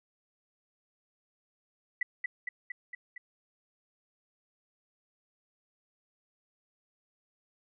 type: tone with echo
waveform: sine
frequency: 1977 Hz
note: B6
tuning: 1 cent sharp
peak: -26 dBFS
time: 2.01-2.03 s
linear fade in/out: 5 ms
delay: 230 ms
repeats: 5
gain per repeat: -3 dB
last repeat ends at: 3.18 s
effects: none